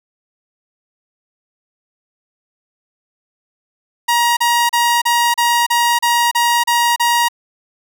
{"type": "tone bursts", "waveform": "sawtooth", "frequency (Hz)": 948, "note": "A#5", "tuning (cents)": 29, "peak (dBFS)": -8, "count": 10, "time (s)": [4.08, 7.286], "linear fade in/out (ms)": 10, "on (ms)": 290, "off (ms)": 34, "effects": []}